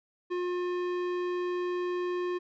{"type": "tone with tanh clipping", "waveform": "sine", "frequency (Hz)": 357.1, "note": "F4", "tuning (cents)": 39, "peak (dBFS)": -31, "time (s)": [0.3, 2.39], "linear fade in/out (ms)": 20, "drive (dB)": 16, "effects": []}